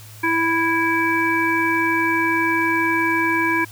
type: harmonic tone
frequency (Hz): 329.6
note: E4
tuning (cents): 0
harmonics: 1 / 3 / 5 / 7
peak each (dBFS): -22 / -22 / -22 / -22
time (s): 0.23-3.65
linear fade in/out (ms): 10
effects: added 107 Hz sine -40 dBFS peak until 3.71 s + white hiss -44 dBFS RMS until 3.71 s